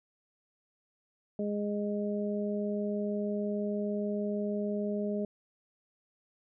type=harmonic tone; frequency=206.4 Hz; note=G#3; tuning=10 cents flat; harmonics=1 / 2 / 3; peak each=-32 / -35 / -37 dBFS; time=1.39-5.25 s; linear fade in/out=2 ms; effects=none